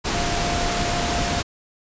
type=tone in noise; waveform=sine; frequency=698 Hz; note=F5; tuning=1 cent flat; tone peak=-27 dBFS; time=0.13-1.41 s; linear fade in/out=20 ms; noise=pink; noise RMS=-23 dBFS; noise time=0.04-1.43 s; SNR=-7 dB; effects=resampled to 16000 Hz